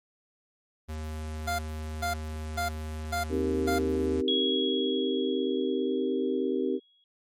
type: tone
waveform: square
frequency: 77.78 Hz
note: D#2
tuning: in tune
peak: -34 dBFS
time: 0.88-4.22 s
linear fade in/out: 20 ms
type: tone bursts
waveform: 25% pulse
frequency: 698.5 Hz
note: F5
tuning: in tune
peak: -24 dBFS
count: 5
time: 1.47-3.79 s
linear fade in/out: 10 ms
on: 120 ms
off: 430 ms
type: chord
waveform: sine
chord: C minor seventh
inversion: none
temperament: equal with one note detuned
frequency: 261.6 / 311.1 / 389.1 / 466.2 Hz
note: C4 / Eb4 / G4 / Bb4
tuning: 0 / 0 / -13 / 0 cents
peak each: -30 / -33 / -29 / -33 dBFS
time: 3.29-6.8 s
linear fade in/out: 50 ms
type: tone with exponential decay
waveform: sine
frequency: 3322 Hz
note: G#7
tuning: in tune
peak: -24 dBFS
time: 4.28-7.04 s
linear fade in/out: 1 ms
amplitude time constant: 600 ms
effects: MP3 64 kbps